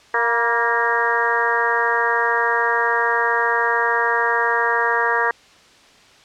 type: harmonic tone with a mistuned harmonic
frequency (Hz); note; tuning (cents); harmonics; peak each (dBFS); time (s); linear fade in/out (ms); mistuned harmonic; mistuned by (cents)
233.1; A#3; 0; 2 / 3 / 4 / 5 / 6 / 7 / 8; -24 / -28 / -22 / -24 / -28 / -22 / -23; 0.14-5.31; 2; 4; +32
effects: white hiss -49 dBFS RMS until 6.24 s + low-pass 5000 Hz 12 dB/octave